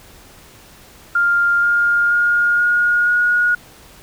sine tone with pitch steps, 1400 / 1411.4 / 1422.8 / 1434.4 / 1446 Hz, F6 / F6 / F6 / F6 / F#6, +4 / +18 / +32 / +46 / -40 cents, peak -12 dBFS, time 1.15-3.55 s, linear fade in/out 5 ms, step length 480 ms, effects pink hiss -44 dBFS RMS until 4.02 s

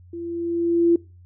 sine tone with level ramp, 340 Hz, F4, 46 cents flat, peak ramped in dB -30 to -12 dBFS, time 0.13-0.96 s, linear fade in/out 5 ms, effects noise-tail reverb RT60 0.3 s tail -22 dB re dry + added 89 Hz sine -45 dBFS peak until 1.25 s

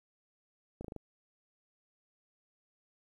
slowing click train, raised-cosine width 2 ms, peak -29 dBFS, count 5, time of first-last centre 0.81-0.963 s, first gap 35 ms, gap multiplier 1.06, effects 11-bit

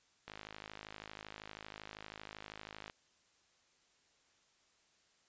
click train, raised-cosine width 0.3 ms, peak -30 dBFS, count 139, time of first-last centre 0.28-2.899 s, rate 52.7 Hz, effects white hiss -72 dBFS RMS until 5.28 s + resampled to 16000 Hz

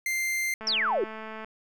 45% pulse tone, 2093 Hz, C7, in tune, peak -26 dBFS, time 0.06-0.54 s, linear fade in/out 2 ms
click train, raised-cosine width 0.5 ms, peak -25 dBFS, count 184, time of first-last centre 0.61-1.446 s, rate 219 Hz
sine exponential sweep, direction down, 5700 to 354.4 Hz, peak -23 dBFS, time 0.67-1.04 s, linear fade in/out 2 ms
effects none

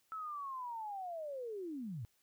sine linear sweep, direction down, 1318.5 to 99.2 Hz, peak -40 dBFS, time 0.12-2.05 s, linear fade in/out 0 ms, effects white hiss -75 dBFS RMS until 2.22 s

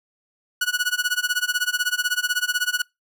sawtooth tone with tremolo, 1468 Hz, F#6, 14 cents flat, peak -14 dBFS, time 0.61-2.82 s, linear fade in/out 5 ms, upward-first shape sine, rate 16 Hz, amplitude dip 95%, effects noise-tail reverb RT60 0.2 s tail -26 dB re dry

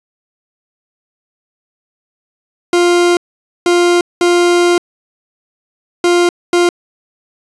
40% pulse tone bursts at uneven times, 350 Hz, F4, 4 cents sharp, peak -7 dBFS, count 5, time 2.73-3.17 / 3.66-4.01 / 4.21-4.78 / 6.04-6.29 / 6.53-6.69 s, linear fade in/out 2 ms, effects resampled to 22050 Hz + 8-bit

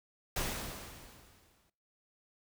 pink noise with exponential decay, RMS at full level -33 dBFS, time 0.36-1.7 s, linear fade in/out 5 ms, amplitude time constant 290 ms, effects noise-tail reverb RT60 0.5 s tail -22 dB re dry

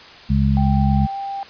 harmonic tone, 68.5 Hz, C#2, 20 cents flat, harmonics 1 / 2 / 3, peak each -18 / -18 / -18 dBFS, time 0.29-1.07 s, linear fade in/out 20 ms
sine tone with pitch glide, 784 to 790.8 Hz, G5 to G5, 0 to +15 cents, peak -24 dBFS, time 0.57-1.43 s, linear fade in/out 0 ms, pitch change +15 cents, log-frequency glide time 1.1-1.16 s
effects white hiss -41 dBFS RMS until 1.49 s + resampled to 11025 Hz

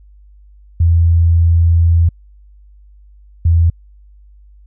sine tone pair in turn, 84 / 83.58 Hz, E2 / E2, +33 / +24 cents, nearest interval unison, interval 9 cents, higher first, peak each -7 dBFS, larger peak neither, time 0.8-2.09 / 3.45-3.7 s, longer first, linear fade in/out 5 ms, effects added 50 Hz sine -40 dBFS peak until 4.66 s

